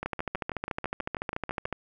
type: two click trains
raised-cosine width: 0.5 ms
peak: -18 / -15 dBFS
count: 11 / 24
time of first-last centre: 0.03-1.656 / 0.06-1.727 s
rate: 6.15 / 13.8 Hz
effects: none